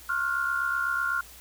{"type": "tone cluster", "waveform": "sine", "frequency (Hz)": [1078, 1397, 1465], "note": ["C#6", "F6", "F#6"], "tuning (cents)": [-49, 0, -18], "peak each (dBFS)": [-34, -26, -32], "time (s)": [0.09, 1.21], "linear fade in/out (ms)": 5, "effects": ["added 60 Hz sine -53 dBFS peak until 1.4 s", "white hiss -49 dBFS RMS until 1.4 s"]}